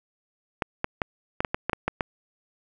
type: clicks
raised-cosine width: 0.5 ms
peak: -9 dBFS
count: 10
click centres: 0.622 / 0.844 / 1.018 / 1.405 / 1.448 / 1.545 / 1.696 / 1.732 / 1.88 / 2.008 s
effects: none